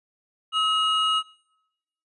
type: tone pair together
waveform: triangle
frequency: 1282 / 2878 Hz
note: E6 / F#7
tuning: -49 / -49 cents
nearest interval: octave + major second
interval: 1400 cents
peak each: -21 dBFS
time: 0.52-1.23 s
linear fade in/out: 50 ms
effects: noise-tail reverb RT60 0.9 s tail -23 dB re dry + resampled to 24000 Hz